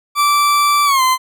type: tone with pitch glide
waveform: 40% pulse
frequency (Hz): 1165 to 1031.9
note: D6 to C6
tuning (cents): -14 to -24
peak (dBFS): -10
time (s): 0.15-1.18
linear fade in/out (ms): 50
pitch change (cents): -210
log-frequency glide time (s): 0.85-1.02
effects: none